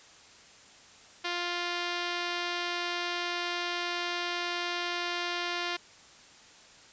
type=tone; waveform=5% pulse; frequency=349.9 Hz; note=F4; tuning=3 cents sharp; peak=-19 dBFS; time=1.24-5.77 s; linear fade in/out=10 ms; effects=white hiss -54 dBFS RMS until 6.92 s + resampled to 16000 Hz